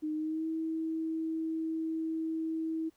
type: tone with pitch glide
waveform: sine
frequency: 307.6 to 321.8 Hz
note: D#4 to E4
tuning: -20 to -42 cents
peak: -31 dBFS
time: 0.02-2.9 s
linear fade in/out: 20 ms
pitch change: +78 cents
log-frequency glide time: 0.14-0.47 s
effects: pink hiss -71 dBFS RMS until 2.96 s